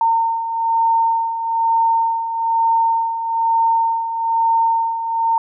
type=beating tone pair; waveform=sine; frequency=911 / 912.1 Hz; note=A#5 / A#5; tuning=-40 / -38 cents; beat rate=1.1 Hz; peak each=-22 / -15 dBFS; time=0.01-5.38 s; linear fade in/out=2 ms; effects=none